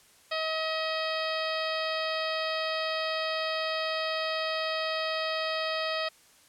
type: harmonic tone with a mistuned harmonic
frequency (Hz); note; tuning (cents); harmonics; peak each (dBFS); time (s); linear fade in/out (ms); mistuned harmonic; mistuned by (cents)
636; D#5; +38; 1 / 2 / 3 / 4 / 5 / 6 / 7 / 8; -32 / -35 / -37 / -38 / -39 / -40 / -40 / -41; 0.31-6.09; 10; 8; -36
effects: white hiss -59 dBFS RMS until 6.48 s + low-pass 11000 Hz 12 dB/octave